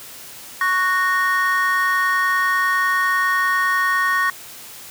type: chord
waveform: triangle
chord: F# major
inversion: second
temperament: just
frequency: 1110 / 1480 / 1850 Hz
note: C#6 / F#6 / A#6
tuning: +2 / 0 / -14 cents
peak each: -18 / -23 / -17 dBFS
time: 0.61-4.3 s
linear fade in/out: 2 ms
effects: white hiss -38 dBFS RMS until 4.9 s + high-pass 60 Hz 12 dB/octave